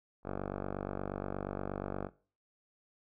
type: tone with low-pass filter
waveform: 5% pulse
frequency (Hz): 48.44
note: G1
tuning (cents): -20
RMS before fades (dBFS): -39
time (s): 0.23-2.1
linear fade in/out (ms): 50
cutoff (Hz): 1000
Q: 2.8
effects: noise-tail reverb RT60 0.4 s tail -19 dB re dry